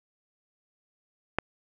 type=click; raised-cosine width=0.5 ms; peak=-9 dBFS; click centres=1.386 s; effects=none